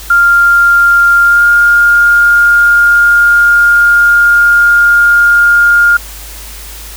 sine tone with pitch glide, 1396.9 to 1412.3 Hz, F6 to F6, 0 to +19 cents, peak -3 dBFS, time 0.1-5.97 s, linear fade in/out 5 ms, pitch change +19 cents, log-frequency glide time 1.24-1.45 s, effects added 52 Hz sine -28 dBFS peak until 6.96 s + white hiss -29 dBFS RMS until 6.96 s

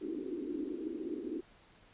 pink band-pass noise, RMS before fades -39 dBFS, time 0.01-1.41 s, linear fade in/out 10 ms, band 280 to 370 Hz, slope 48 dB/octave, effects pink hiss -62 dBFS RMS until 1.93 s + resampled to 8000 Hz

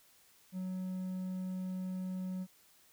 triangle tone, 185.4 Hz, F#3, 4 cents sharp, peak -34 dBFS, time 0.52-2.47 s, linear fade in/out 50 ms, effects white hiss -65 dBFS RMS until 2.92 s

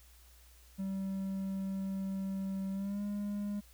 triangle tone with pitch glide, 193 to 204.5 Hz, G3 to G#3, -27 to -26 cents, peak -32 dBFS, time 0.78-3.61 s, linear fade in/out 20 ms, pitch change +101 cents, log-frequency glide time 2.72-3.02 s, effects added 60 Hz sine -58 dBFS peak until 3.73 s + white hiss -63 dBFS RMS until 3.73 s

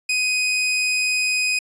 sawtooth tone, 2501 Hz, D#7, 8 cents sharp, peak -15 dBFS, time 0.09-1.59 s, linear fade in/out 5 ms, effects resampled to 22050 Hz

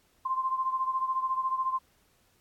sine beating tone pair, 1044 / 1058 Hz, C6 / C6, -4 / +19 cents, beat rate 14 Hz, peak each -28 / -33 dBFS, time 0.25-1.79 s, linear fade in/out 10 ms, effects pink hiss -67 dBFS RMS until 2.4 s + AAC 64 kbps

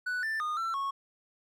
triangle tone with pitch steps, 1484 / 1773 / 1226 / 1343 / 1101 Hz, F#6 / A6 / D#6 / E6 / C#6, +5 / +13 / -26 / +32 / -12 cents, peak -28 dBFS, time 0.06-0.91 s, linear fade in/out 10 ms, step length 170 ms, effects none

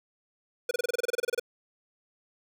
square tone bursts, 486.9 Hz, B4, 25 cents flat, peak -25 dBFS, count 15, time 0.69-1.397 s, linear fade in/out 5 ms, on 21 ms, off 28 ms, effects none

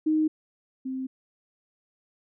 sine tone pair in turn, 311.1 / 261.6 Hz, D#4 / C4, 0 / 0 cents, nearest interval minor third, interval 300 cents, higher first, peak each -20 / -29 dBFS, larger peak first, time 0.06-0.28 / 0.85-1.07 s, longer neither, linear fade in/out 10 ms, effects none

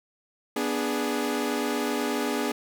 sawtooth chord, G# diminished, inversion first, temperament equal with one note detuned, 245.7 / 293.7 / 415.3 Hz, B3 / D4 / G#4, -9 / 0 / 0 cents, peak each -26 dBFS, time 0.56-2.52 s, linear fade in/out 5 ms, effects none

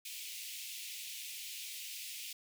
pink high-pass noise, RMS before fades -45 dBFS, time 0.05-2.33 s, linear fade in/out 5 ms, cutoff 2300 Hz, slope 48 dB/octave, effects none

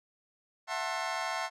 25% pulse chord, F# half-diminished seventh, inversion third, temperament just, 666 / 740 / 888 / 1065.6 Hz, E5 / F#5 / A5 / C6, +18 / 0 / +16 / +31 cents, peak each -34 dBFS, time 0.67-1.5 s, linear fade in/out 50 ms, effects low-pass 7000 Hz 12 dB/octave

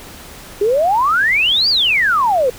sine exponential two-way sweep, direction up then down, 392 to 4882 to 476.1 Hz, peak -11 dBFS, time 0.61-2.5 s, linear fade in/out 5 ms, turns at 1.69 s, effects pink hiss -36 dBFS RMS until 2.58 s

